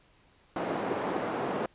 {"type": "band-pass noise", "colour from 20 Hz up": "white", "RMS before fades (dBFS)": -32, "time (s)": [0.56, 1.66], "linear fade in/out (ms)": 2, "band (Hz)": [220, 710], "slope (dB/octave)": 12, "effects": ["pink hiss -63 dBFS RMS until 1.74 s", "resampled to 8000 Hz"]}